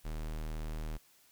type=tone; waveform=square; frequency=38.89 Hz; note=D#1; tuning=in tune; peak=-37 dBFS; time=0.04-0.98 s; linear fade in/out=20 ms; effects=white hiss -65 dBFS RMS until 1.31 s